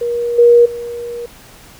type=tone with level steps; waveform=sine; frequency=475.5 Hz; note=A#4; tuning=34 cents sharp; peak=-15 / -4 / -22 dBFS; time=0.01-1.26 s; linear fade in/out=5 ms; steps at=0.38 / 0.65 s; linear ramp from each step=10 ms; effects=pink hiss -41 dBFS RMS until 1.79 s